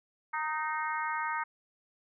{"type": "harmonic tone with a mistuned harmonic", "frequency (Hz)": 308.6, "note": "D#4", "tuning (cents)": -14, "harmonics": [3, 4, 5, 6, 7], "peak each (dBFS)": [-34, -36, -38, -40, -41], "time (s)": [0.33, 1.44], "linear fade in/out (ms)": 10, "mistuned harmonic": 4, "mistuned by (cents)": 22, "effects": []}